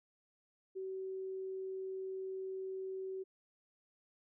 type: tone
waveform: sine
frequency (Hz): 380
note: F#4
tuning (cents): +46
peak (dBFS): -39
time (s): 0.75-3.24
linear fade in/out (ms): 20
effects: none